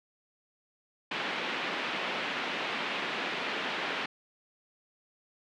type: band-pass noise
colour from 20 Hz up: white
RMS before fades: -34 dBFS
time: 1.11-4.06 s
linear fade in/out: 5 ms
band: 180 to 3100 Hz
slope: 24 dB/octave
effects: none